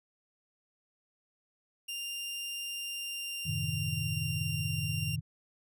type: tone with pitch glide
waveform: sawtooth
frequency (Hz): 2794 to 2778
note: F7 to F7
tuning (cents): 0 to -10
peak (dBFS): -33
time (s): 1.88-5.16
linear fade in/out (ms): 10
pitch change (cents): -10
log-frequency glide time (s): 2.71-4.03
type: chord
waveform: sine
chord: F# diminished seventh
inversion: none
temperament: equal with one note detuned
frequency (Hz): 93.52 / 110 / 130.81 / 155.56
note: F#2 / A2 / C3 / Eb3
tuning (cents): +19 / 0 / 0 / 0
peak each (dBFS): -39 / -38 / -38 / -35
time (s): 3.45-5.21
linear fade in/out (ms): 20
effects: none